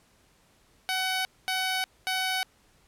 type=tone bursts; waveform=10% pulse; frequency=751 Hz; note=F#5; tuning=26 cents sharp; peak=-18 dBFS; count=3; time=0.89-2.43 s; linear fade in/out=0 ms; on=360 ms; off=230 ms; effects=pink hiss -63 dBFS RMS until 2.87 s + low-pass 12000 Hz 12 dB/octave